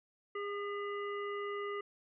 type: harmonic tone with a mistuned harmonic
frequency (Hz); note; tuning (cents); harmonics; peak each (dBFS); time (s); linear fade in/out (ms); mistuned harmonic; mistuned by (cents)
407.3; G#4; -34; 1 / 3 / 5 / 7; -38 / -42 / -46 / -54; 0.35-1.81; 5; 5; -28
effects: none